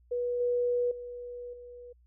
sine tone with level steps, 487.2 Hz, B4, 24 cents flat, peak -28 / -25 / -38 / -44 dBFS, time 0.11-1.93 s, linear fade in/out 10 ms, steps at 0.4 / 0.91 / 1.53 s, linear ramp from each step 5 ms, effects added 60 Hz sine -59 dBFS peak until 2.06 s

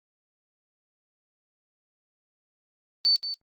sine tone with echo, 4525 Hz, C#8, 35 cents sharp, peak -18 dBFS, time 3.05-3.16 s, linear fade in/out 0 ms, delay 180 ms, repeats 1, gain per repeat -11 dB, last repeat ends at 3.34 s, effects noise-tail reverb RT60 0.1 s tail -25 dB re dry + Opus 24 kbps

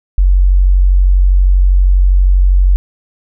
sine tone, 46.25 Hz, F#1, in tune, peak -5 dBFS, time 0.18-2.76 s, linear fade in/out 0 ms, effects none

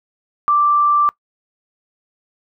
sine tone, 1174.7 Hz, D6, in tune, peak -11 dBFS, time 0.48-1.09 s, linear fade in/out 0 ms, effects noise-tail reverb RT60 0.1 s tail -22 dB re dry

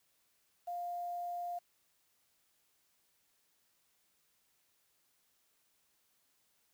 sine tone with quantisation, 702 Hz, F5, 9 cents sharp, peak -37 dBFS, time 0.67-1.59 s, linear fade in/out 10 ms, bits 10, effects white hiss -75 dBFS RMS until 6.73 s

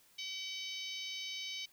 harmonic tone with a mistuned harmonic, 760 Hz, F#5, 46 cents sharp, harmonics 3 / 4 / 5 / 6 / 7 / 8, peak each -46 / -44 / -46 / -49 / -50 / -51 dBFS, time 0.18-1.66 s, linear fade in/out 10 ms, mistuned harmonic 8, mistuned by +16 cents, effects white hiss -66 dBFS RMS until 1.72 s

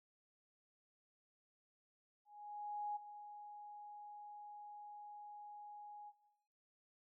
sine tone with ADSR envelope, 830.6 Hz, G#5, in tune, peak -38 dBFS, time 2.25-6.13 s, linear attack 710 ms, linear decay 14 ms, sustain -12 dB, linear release 47 ms, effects noise-tail reverb RT60 1.0 s tail -17 dB re dry

